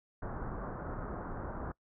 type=low-pass noise; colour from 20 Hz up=pink; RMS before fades=-40 dBFS; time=0.22-1.72 s; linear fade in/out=5 ms; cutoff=1500 Hz; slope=48 dB/octave; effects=noise-tail reverb RT60 0.1 s tail -23 dB re dry